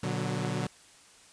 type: chord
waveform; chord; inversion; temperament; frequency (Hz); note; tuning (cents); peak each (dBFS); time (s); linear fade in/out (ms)
sawtooth; B minor; none; equal with one note detuned; 120.58 / 146.83 / 185; B2 / D3 / F#3; -41 / 0 / 0; -30; 0.03-0.67; 5
effects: white hiss -56 dBFS RMS until 1.32 s + resampled to 22050 Hz